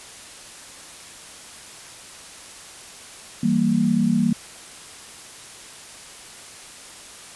sine chord, E diminished, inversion none, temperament equal, 164.81 / 196 / 233.1 Hz, E3 / G3 / Bb3, 0 / 0 / 0 cents, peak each -24 / -21 / -19 dBFS, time 3.43-4.33 s, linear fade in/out 5 ms, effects white hiss -41 dBFS RMS until 7.35 s + resampled to 24000 Hz

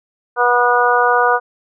harmonic tone, 243.6 Hz, B3, 24 cents flat, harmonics 2 / 3 / 4 / 5 / 6, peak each -17 / -17 / -17 / -17 / -17 dBFS, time 0.36-1.4 s, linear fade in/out 50 ms, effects none

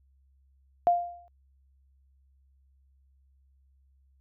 sine tone with exponential decay, 698.5 Hz, F5, in tune, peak -16 dBFS, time 0.87-1.28 s, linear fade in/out 0 ms, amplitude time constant 89 ms, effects added 67 Hz sine -61 dBFS peak until 4.2 s

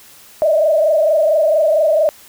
sine tone with frequency modulation, 621 Hz, D#5, 3 cents flat, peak -10 dBFS, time 0.42-2.09 s, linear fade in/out 0 ms, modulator 24.4 Hz, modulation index 1.5, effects white hiss -43 dBFS RMS until 2.28 s

